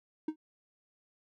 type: tone with exponential decay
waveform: triangle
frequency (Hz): 311.1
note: D#4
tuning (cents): 0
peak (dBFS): -25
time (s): 0.28-0.36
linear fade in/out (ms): 5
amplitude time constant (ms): 17
effects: none